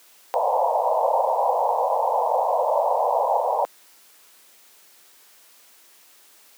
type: band-pass noise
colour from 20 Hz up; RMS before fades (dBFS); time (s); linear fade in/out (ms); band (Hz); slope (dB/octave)
white; -21; 0.34-3.65; 0; 490 to 980; 96
effects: white hiss -53 dBFS RMS until 6.57 s + high-pass 300 Hz 12 dB/octave